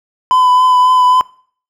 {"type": "tone with vibrato", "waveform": "triangle", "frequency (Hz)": 1007, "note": "B5", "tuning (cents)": 33, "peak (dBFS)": -5, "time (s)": [0.31, 1.21], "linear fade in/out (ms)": 0, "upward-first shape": "triangle", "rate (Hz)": 3.7, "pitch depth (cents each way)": 21, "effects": ["noise-tail reverb RT60 0.5 s tail -22 dB re dry"]}